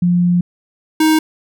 sine / square tone pair in turn, 176.1 / 313.8 Hz, F3 / D#4, +15 / +15 cents, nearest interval minor seventh, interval 1000 cents, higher second, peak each -10 dBFS, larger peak neither, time 0.02-0.41 / 1-1.19 s, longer first, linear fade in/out 5 ms, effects none

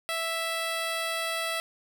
10% pulse tone, 659.3 Hz, E5, in tune, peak -20 dBFS, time 0.09-1.6 s, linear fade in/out 0 ms, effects none

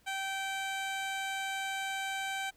15% pulse tone with low-pass filter, 776 Hz, G5, 18 cents flat, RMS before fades -36 dBFS, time 0.06-2.51 s, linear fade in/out 20 ms, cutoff 10000 Hz, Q 0.67, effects pink hiss -67 dBFS RMS until 2.56 s

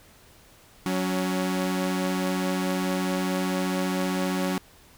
sawtooth tone pair together, 185 / 279.8 Hz, F#3 / C#4, 0 / +16 cents, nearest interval perfect fifth, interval 716 cents, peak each -22 / -25 dBFS, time 0.86-4.58 s, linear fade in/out 0 ms, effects pink hiss -54 dBFS RMS until 4.97 s

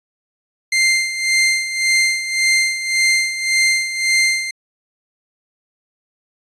sawtooth tone with tremolo, 2093 Hz, C7, in tune, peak -8 dBFS, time 0.72-4.51 s, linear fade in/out 5 ms, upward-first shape sine, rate 1.8 Hz, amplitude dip 70%, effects resampled to 22050 Hz

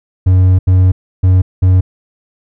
triangle tone bursts at uneven times, 92.5 Hz, F#2, in tune, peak -3 dBFS, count 4, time 0.26-0.59 / 0.67-0.92 / 1.23-1.42 / 1.62-1.81 s, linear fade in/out 10 ms, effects none

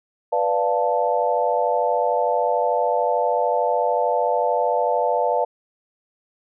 sine chord, B half-diminished seventh, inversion none, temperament equal, 493.9 / 587.3 / 698.5 / 880 Hz, B4 / D5 / F5 / A5, 0 / 0 / 0 / 0 cents, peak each -23 dBFS, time 0.32-5.45 s, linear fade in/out 10 ms, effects none

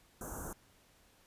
pink band-stop noise, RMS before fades -43 dBFS, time 0.21-0.53 s, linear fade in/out 2 ms, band 1600 to 6000 Hz, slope 96 dB/octave, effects pink hiss -66 dBFS RMS until 1.26 s + resampled to 32000 Hz

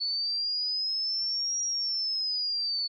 sine linear two-way sweep, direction up then down, 4435 to 5700 to 4435 Hz, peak -27 dBFS, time 0-2.88 s, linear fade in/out 20 ms, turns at 1.62 s, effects none

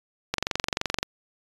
click train, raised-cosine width 0.2 ms, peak -7 dBFS, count 17, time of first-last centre 0.34-1.03 s, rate 23.2 Hz, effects resampled to 24000 Hz

